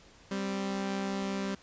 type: tone pair together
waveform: sawtooth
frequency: 196 / 261.6 Hz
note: G3 / C4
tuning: 0 / 0 cents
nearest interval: perfect fourth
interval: 500 cents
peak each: -28 / -35 dBFS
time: 0.31-1.55 s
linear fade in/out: 5 ms
effects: pink hiss -57 dBFS RMS until 1.62 s + resampled to 16000 Hz